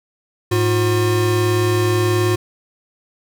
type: tone pair together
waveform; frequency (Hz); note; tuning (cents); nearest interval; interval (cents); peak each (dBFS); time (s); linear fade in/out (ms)
square; 106.4 / 357.9; G#2 / F4; +42 / +42; octave + major sixth; 2100; -18; 0.51-2.36; 10
effects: none